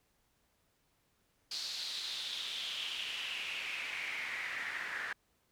pink noise with band-pass filter sweep, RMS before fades -40 dBFS, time 1.51-5.13 s, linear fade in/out 5 ms, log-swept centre 4500 to 1700 Hz, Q 4.8, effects pink hiss -75 dBFS RMS until 5.51 s

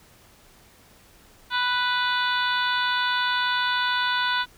harmonic tone with a mistuned harmonic, 493.9 Hz, B4, in tune, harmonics 2 / 3 / 4 / 5 / 6 / 7 / 8 / 9, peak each -26 / -25 / -36 / -36 / -34 / -29 / -34 / -39 dBFS, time 1.5-4.46 s, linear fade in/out 50 ms, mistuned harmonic 7, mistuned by +24 cents, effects pink hiss -54 dBFS RMS until 4.57 s

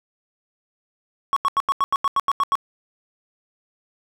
triangle tone bursts, 1108.7 Hz, C#6, in tune, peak -14 dBFS, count 11, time 1.33-2.554 s, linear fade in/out 0 ms, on 34 ms, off 85 ms, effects none

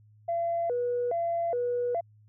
sine tone with vibrato, 575 Hz, D5, 37 cents flat, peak -25 dBFS, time 0.28-2.01 s, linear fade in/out 10 ms, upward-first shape square, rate 1.2 Hz, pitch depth 290 cents each way, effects tanh soft clip ceiling -21 dBFS + added 106 Hz sine -55 dBFS peak until 2.28 s

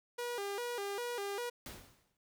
sawtooth tone with vibrato, 440 Hz, A4, in tune, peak -33 dBFS, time 0.18-1.5 s, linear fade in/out 10 ms, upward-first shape square, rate 2.5 Hz, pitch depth 160 cents each way
pink noise with exponential decay, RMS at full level -44 dBFS, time 1.66-2.17 s, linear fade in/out 1 ms, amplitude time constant 110 ms
effects none

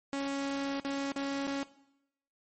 sawtooth tone with dropouts, 277.1 Hz, C#4, 1 cent flat, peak -28 dBFS, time 0.13-1.63 s, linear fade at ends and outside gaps 0 ms, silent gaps 0.799-0.849 / 1.12-1.161 / 1.469-1.475 s, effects noise-tail reverb RT60 0.8 s tail -17 dB re dry + MP3 32 kbps

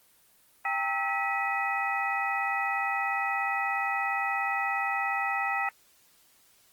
sine tone cluster, 793 / 910 / 1299 / 1950 / 2519 Hz, G5 / A#5 / E6 / B6 / D#7, +20 / -42 / -26 / -23 / +21 cents, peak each -31 / -38 / -33 / -31 / -35 dBFS, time 0.65-5.69 s, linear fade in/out 2 ms, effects white hiss -62 dBFS RMS until 6.72 s + Opus 24 kbps

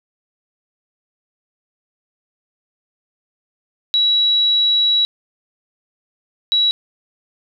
sine tone pair in turn, 3900 / 3900 Hz, B7 / B7, -23 / -23 cents, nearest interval unison, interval 0 cents, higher neither, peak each -12 dBFS, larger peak neither, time 3.94-5.05 / 6.52-6.71 s, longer first, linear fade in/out 0 ms, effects none

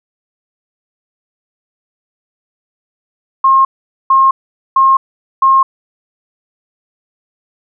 sine tone bursts, 1071 Hz, C6, 40 cents sharp, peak -5 dBFS, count 4, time 3.44-5.63 s, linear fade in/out 5 ms, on 210 ms, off 450 ms, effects none

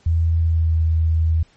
sine tone with pitch glide, 82.41 to 80.81 Hz, E2 to E2, 0 to -34 cents, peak -14 dBFS, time 0.06-1.43 s, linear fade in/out 5 ms, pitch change -34 cents, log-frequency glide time 0.39-0.75 s, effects pink hiss -56 dBFS RMS until 1.56 s + MP3 32 kbps

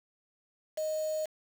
sine tone with quantisation, 622.3 Hz, D#5, in tune, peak -30 dBFS, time 0.77-1.26 s, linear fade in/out 10 ms, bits 7, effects none

